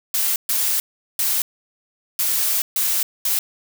blue noise bursts at uneven times, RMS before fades -20 dBFS, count 6, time 0.14-0.36 / 0.49-0.8 / 1.19-1.42 / 2.19-2.62 / 2.76-3.03 / 3.25-3.39 s, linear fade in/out 2 ms, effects none

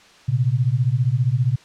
sine beating tone pair, 117.6 / 132.6 Hz, A#2 / C3, +16 / +23 cents, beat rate 15 Hz, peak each -19 dBFS, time 0.28-1.56 s, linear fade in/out 10 ms, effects white hiss -49 dBFS RMS until 1.64 s + low-pass 5000 Hz 12 dB/octave

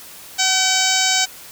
harmonic tone with a mistuned harmonic, 763 Hz, G5, 47 cents flat, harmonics 1 / 2 / 3 / 4 / 5 / 6 / 7 / 8 / 9 / 10, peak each -24 / -24 / -24 / -24 / -24 / -24 / -24 / -24 / -24 / -24 dBFS, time 0.38-1.26 s, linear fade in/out 20 ms, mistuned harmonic 1, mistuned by -29 cents, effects white hiss -39 dBFS RMS until 1.51 s

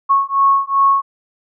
sine beating tone pair, 1099 / 1101.6 Hz, C#6 / C#6, -15 / -11 cents, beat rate 2.6 Hz, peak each -14 dBFS, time 0.09-1.02 s, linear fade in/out 20 ms, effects none

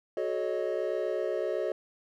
triangle chord, D# half-diminished seventh, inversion first, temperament equal with one note detuned, 370 / 431.4 / 554.4 / 622.3 Hz, F#4 / A4 / C#5 / D#5, 0 / -34 / 0 / 0 cents, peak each -32 dBFS, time 0.17-1.72 s, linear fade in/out 2 ms, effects none

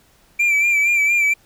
triangle tone with vibrato, 2349 Hz, D7, in tune, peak -12 dBFS, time 0.39-1.34 s, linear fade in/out 10 ms, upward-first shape sine, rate 4.3 Hz, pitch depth 46 cents each way, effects pink hiss -55 dBFS RMS until 1.45 s

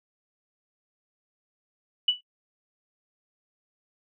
sine tone with exponential decay, 2960 Hz, F#7, in tune, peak -15 dBFS, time 2.08-2.21 s, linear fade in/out 5 ms, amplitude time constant 27 ms, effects noise-tail reverb RT60 0.1 s tail -21 dB re dry

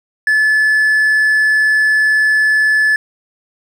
triangle tone with hard clipping, 1729 Hz, A6, 31 cents flat, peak -10 dBFS, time 0.27-2.96 s, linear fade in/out 2 ms, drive 5 dB, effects none

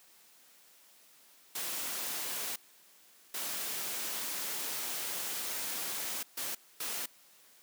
white noise bursts at uneven times, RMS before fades -37 dBFS, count 4, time 1.55-2.56 / 3.34-6.23 / 6.37-6.55 / 6.8-7.06 s, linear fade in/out 5 ms, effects white hiss -61 dBFS RMS until 7.62 s + high-pass 200 Hz 12 dB/octave

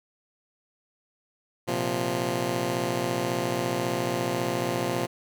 10% pulse chord, Bb suspended second, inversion none, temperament just, 116.54 / 131.11 / 174.81 Hz, Bb2 / C3 / F3, 0 / +4 / +2 cents, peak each -23 dBFS, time 1.67-5.07 s, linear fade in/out 20 ms, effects none

